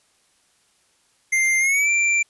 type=tone with pitch glide; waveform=square; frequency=2098 to 2355 Hz; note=C7 to D7; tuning=+4 to +4 cents; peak=-17 dBFS; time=1.32-2.23 s; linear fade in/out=10 ms; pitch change=+200 cents; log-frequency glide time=1.59-1.9 s; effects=white hiss -62 dBFS RMS until 2.29 s + resampled to 24000 Hz